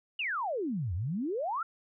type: exponential two-way sweep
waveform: sine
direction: down then up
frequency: 2960 to 80.5 to 1411 Hz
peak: -30 dBFS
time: 0.19-1.63 s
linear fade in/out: 5 ms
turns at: 0.94 s
effects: none